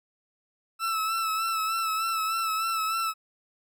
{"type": "tone with vibrato", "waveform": "40% pulse", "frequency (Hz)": 1318.5, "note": "E6", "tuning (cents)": 0, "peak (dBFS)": -25, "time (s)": [0.79, 3.14], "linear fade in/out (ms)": 50, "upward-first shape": "sine", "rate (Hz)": 3.3, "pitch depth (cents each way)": 37, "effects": []}